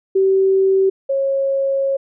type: tone pair in turn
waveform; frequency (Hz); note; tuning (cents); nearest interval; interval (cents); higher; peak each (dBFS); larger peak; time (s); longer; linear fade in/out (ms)
sine; 384.6 / 545.4; G4 / C#5; -33 / -28; tritone; 605; second; -11 / -15; first; 0.15-0.9 / 1.09-1.97; second; 10
effects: none